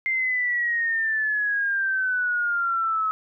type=exponential sweep; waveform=sine; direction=down; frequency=2100 to 1282 Hz; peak=-21 dBFS; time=0.06-3.11 s; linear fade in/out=0 ms; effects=none